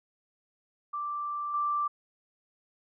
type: tone with level steps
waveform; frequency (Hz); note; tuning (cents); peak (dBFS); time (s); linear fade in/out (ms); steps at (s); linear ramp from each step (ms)
sine; 1174.7; D6; 0; -31 / -26; 0.93-1.88; 10; 1.54; 2
effects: none